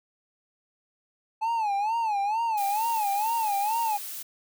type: tone with vibrato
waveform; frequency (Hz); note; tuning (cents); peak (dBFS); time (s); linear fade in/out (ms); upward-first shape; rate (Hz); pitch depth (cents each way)
triangle; 859; A5; -42; -22; 1.41-3.98; 20; sine; 2.2; 140
type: noise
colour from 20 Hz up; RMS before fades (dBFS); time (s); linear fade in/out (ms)
blue; -37; 2.57-4.23; 10
effects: none